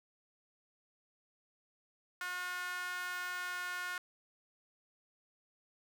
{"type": "tone with high-pass filter", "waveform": "sawtooth", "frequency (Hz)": 360.1, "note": "F#4", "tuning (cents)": -47, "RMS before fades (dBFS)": -40, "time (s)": [2.21, 3.98], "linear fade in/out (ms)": 2, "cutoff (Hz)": 1400, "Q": 3.6, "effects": []}